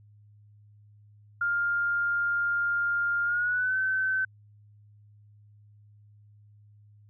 sine tone with pitch glide, 1404 to 1531.1 Hz, F6 to G6, +9 to -41 cents, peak -24 dBFS, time 1.41-4.25 s, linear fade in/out 5 ms, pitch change +150 cents, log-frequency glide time 3.24-3.77 s, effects added 104 Hz sine -53 dBFS peak until 7.09 s

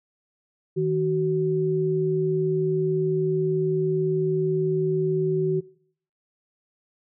sine tone pair together, 157.75 / 375.9 Hz, D#3 / F#4, +24 / +27 cents, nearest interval octave + minor third, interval 1503 cents, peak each -25 / -22 dBFS, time 0.76-5.61 s, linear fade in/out 20 ms, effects noise-tail reverb RT60 0.6 s tail -21 dB re dry

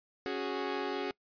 sawtooth chord, C# suspended fourth, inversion none, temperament equal, 277.2 / 370 / 415.3 Hz, C#4 / F#4 / G#4, 0 / 0 / 0 cents, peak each -35 / -33 / -33 dBFS, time 0.26-1.11 s, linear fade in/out 0 ms, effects noise-tail reverb RT60 0.1 s tail -24 dB re dry + resampled to 11025 Hz

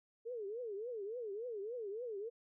sine tone with vibrato, 442.3 Hz, A4, 9 cents sharp, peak -40 dBFS, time 0.25-2.3 s, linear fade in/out 20 ms, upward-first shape triangle, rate 3.5 Hz, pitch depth 250 cents each way, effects none

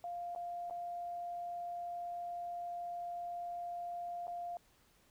sine tone with dropouts, 698.5 Hz, F5, in tune, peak -39 dBFS, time 0.04-4.57 s, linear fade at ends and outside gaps 1 ms, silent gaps 0.35-0.36 / 0.699-0.708 / 4.27-4.279 s, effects pink hiss -69 dBFS RMS until 5.1 s

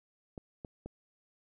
clicks, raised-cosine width 2 ms, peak -29 dBFS, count 3, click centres 0.378 / 0.648 / 0.86 s, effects none

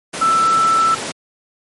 sine tone in noise, 1327 Hz, E6, 11 cents sharp, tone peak -11 dBFS, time 0.21-0.95 s, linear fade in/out 10 ms, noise pink, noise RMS -24 dBFS, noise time 0.13-1.12 s, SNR +10 dB, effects high-pass 200 Hz 12 dB/octave + MP3 48 kbps

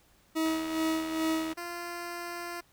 40% pulse tone with tremolo, 319.8 Hz, D#4, 48 cents sharp, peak -25 dBFS, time 0.35-1.54 s, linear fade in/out 20 ms, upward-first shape sine, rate 2.4 Hz, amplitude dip 55%
click train, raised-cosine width 0.3 ms, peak -26 dBFS, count 88, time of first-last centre 0.46-1.529 s, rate 81.4 Hz
10% pulse tone, 346.3 Hz, F4, 15 cents flat, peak -28 dBFS, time 1.57-2.61 s, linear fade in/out 10 ms
effects pink hiss -64 dBFS RMS until 2.72 s

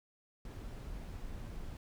brown noise, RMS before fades -44 dBFS, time 0.45-1.77 s, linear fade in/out 2 ms, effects none

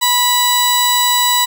sawtooth tone pair together, 981 / 3924 Hz, B5 / B7, -12 / -12 cents, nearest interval 2 octaves, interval 2400 cents, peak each -10 dBFS, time 0.01-1.46 s, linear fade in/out 20 ms, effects none

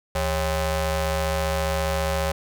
sawtooth ring-modulated tone, 239.6 Hz, A#3, 48 cents sharp, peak -15 dBFS, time 0.15-2.32 s, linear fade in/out 5 ms, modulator 312 Hz, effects none

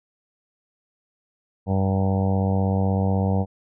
harmonic tone with a mistuned harmonic, 96.2 Hz, G2, 32 cents flat, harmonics 1 / 2 / 3 / 4 / 5 / 6 / 7 / 8 / 9 / 10, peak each -21 / -23 / -34 / -38 / -30 / -34 / -34 / -33 / -38 / -42 dBFS, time 1.66-3.46 s, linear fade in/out 50 ms, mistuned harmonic 10, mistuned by -49 cents, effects none

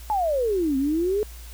sine exponential two-way sweep, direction down then up, 880 to 261.6 to 432.6 Hz, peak -20 dBFS, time 0.1-1.23 s, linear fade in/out 0 ms, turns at 0.77 s, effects added 58 Hz sine -38 dBFS peak until 1.53 s + white hiss -47 dBFS RMS until 1.53 s

